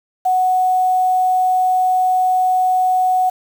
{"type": "tone with quantisation", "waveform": "sine", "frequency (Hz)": 740, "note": "F#5", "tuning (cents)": 0, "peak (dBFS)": -12, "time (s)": [0.25, 3.3], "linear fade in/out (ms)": 10, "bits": 6, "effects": []}